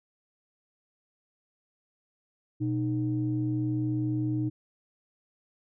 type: tone pair together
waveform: sine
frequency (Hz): 122.31 / 308.2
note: B2 / D#4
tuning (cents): -16 / -16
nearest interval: octave + major third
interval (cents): 1600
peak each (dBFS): -28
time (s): 2.6-4.5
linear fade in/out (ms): 20
effects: tanh soft clip ceiling -18 dBFS